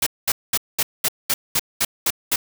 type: noise bursts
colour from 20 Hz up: white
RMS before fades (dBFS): -19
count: 10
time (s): 0.02-2.36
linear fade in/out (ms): 5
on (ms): 45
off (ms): 210
effects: none